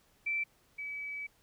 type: tone pair in turn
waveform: sine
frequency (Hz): 2333 / 2289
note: D7 / D7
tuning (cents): -12 / -45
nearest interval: unison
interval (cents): 33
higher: first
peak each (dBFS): -30 / -37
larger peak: first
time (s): 0.26-0.44 / 0.78-1.27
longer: second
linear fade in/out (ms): 10
effects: pink hiss -68 dBFS RMS until 1.42 s